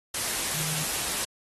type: tone in noise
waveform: sine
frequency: 155.56 Hz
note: D#3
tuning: in tune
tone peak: -35 dBFS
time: 0.54-0.84 s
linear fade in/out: 5 ms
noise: white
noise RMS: -29 dBFS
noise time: 0.14-1.25 s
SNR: -9 dB
effects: AAC 32 kbps